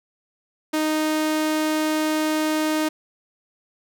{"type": "tone", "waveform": "sawtooth", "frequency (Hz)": 310, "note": "D#4", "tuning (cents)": -6, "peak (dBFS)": -16, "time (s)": [0.73, 2.89], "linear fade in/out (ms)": 10, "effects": []}